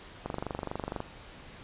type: click train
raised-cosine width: 1 ms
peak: -19 dBFS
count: 19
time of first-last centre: 0.26-1.004 s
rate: 24.2 Hz
effects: pink hiss -49 dBFS RMS until 1.63 s + resampled to 8000 Hz